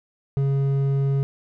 sine tone with hard clipping, 137.9 Hz, C#3, 9 cents flat, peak -20 dBFS, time 0.37-1.23 s, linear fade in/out 0 ms, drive 6 dB, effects none

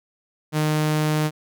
sawtooth tone, 153.3 Hz, D#3, 25 cents flat, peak -15 dBFS, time 0.52-1.31 s, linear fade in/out 50 ms, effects none

